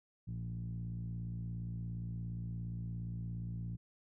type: tone with low-pass filter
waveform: 10% pulse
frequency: 57.2 Hz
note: A#1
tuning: 32 cents flat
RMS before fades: -41 dBFS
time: 0.27-3.77 s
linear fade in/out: 20 ms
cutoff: 140 Hz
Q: 7.6
effects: none